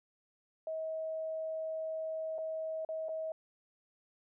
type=tone with dropouts; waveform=sine; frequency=638 Hz; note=D#5; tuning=43 cents sharp; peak=-35 dBFS; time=0.67-3.32 s; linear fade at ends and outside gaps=2 ms; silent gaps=2.382-2.386 / 2.849-2.889 / 3.085-3.091 s; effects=none